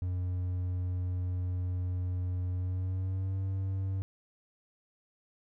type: tone with pitch glide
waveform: triangle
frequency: 90.5 to 95.88 Hz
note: F#2 to G2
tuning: -38 to -38 cents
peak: -28 dBFS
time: 0.02-4.02 s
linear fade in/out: 0 ms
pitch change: +100 cents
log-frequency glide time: 2.52-3.38 s
effects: none